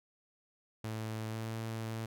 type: tone with pitch glide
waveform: sawtooth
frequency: 110.1 to 112.22 Hz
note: A2 to A2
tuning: +2 to +35 cents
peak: -33 dBFS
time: 0.84-2.06 s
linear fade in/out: 5 ms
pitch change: +33 cents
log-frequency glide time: 1.31-1.39 s
effects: none